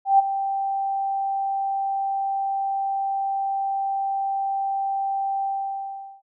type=tone with ADSR envelope; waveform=sine; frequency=784 Hz; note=G5; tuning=in tune; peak=-10 dBFS; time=0.05-6.22 s; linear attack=140 ms; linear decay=17 ms; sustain=-12 dB; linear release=780 ms; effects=none